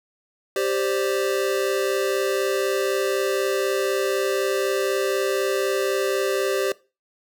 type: chord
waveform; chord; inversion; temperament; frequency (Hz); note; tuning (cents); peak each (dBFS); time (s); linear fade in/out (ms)
square; G suspended fourth; none; equal; 392 / 523.3 / 587.3; G4 / C5 / D5; 0 / 0 / 0; -24 / -27 / -29; 0.56-6.72; 2
effects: noise-tail reverb RT60 0.3 s tail -20 dB re dry